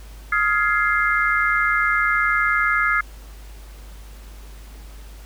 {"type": "chord", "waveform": "sine", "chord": "F minor seventh", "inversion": "third", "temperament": "just", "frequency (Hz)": [1257.2, 1396.9, 1676.3, 2095], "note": ["Eb6", "F6", "Ab6", "C7"], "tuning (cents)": [18, 0, 16, 2], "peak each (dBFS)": -22, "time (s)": [0.32, 3.01], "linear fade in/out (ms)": 5, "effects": ["added 51 Hz sine -37 dBFS peak until 5.25 s", "pink hiss -48 dBFS RMS until 5.25 s"]}